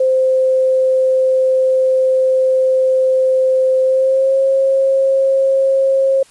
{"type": "tone with pitch glide", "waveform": "sine", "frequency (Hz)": [521, 537.8], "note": ["C5", "C5"], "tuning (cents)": [-7, 47], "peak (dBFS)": -10, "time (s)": [0, 6.23], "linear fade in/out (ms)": 5, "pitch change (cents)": 54, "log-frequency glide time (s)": [3.83, 4.37], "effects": ["white hiss -47 dBFS RMS until 6.3 s", "resampled to 24000 Hz"]}